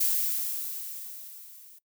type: noise with level ramp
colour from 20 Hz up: violet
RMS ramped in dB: -24 to -52 dBFS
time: 0-1.79 s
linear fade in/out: 10 ms
effects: noise-tail reverb RT60 0.1 s tail -20 dB re dry